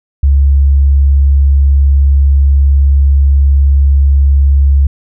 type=tone; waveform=sine; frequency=69.4 Hz; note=C#2; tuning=3 cents sharp; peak=-4 dBFS; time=0.23-4.87 s; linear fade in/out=5 ms; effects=none